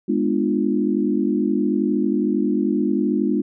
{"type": "chord", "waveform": "sine", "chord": "G# diminished seventh", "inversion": "none", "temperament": "equal with one note detuned", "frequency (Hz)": [207.7, 246.9, 299.8, 349.2], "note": ["G#3", "B3", "D4", "F4"], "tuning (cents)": [0, 0, 36, 0], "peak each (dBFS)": [-22, -23, -22, -24], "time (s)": [0.08, 3.42], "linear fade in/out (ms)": 10, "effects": []}